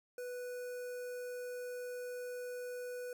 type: tone with notch filter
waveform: square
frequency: 493.9 Hz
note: B4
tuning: in tune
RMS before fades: -43 dBFS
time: 0.18-3.13 s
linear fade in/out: 2 ms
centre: 3500 Hz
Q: 0.76
effects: none